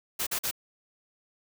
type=noise bursts; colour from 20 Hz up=white; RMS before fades=-30 dBFS; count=3; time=0.19-0.512 s; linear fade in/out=10 ms; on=78 ms; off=44 ms; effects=none